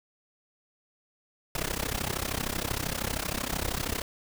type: noise with amplitude modulation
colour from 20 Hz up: pink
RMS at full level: -28 dBFS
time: 1.55-4.02 s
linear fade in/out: 2 ms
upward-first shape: sine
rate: 32.9 Hz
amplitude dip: 90%
effects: none